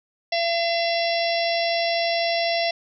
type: harmonic tone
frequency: 678 Hz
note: E5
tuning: 49 cents sharp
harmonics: 1 / 3 / 4 / 5 / 6 / 7 / 8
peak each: -22 / -29 / -31 / -32 / -33 / -33 / -31 dBFS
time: 0.32-2.71 s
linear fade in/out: 5 ms
effects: none